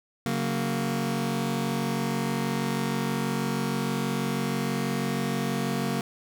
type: chord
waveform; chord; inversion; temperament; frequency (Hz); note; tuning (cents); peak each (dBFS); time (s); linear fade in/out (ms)
sawtooth; F# major; second; just; 138.75 / 185 / 231.2; C#3 / F#3 / A#3; +2 / 0 / -14; -27 / -27 / -25; 0.26-6.01; 0
effects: none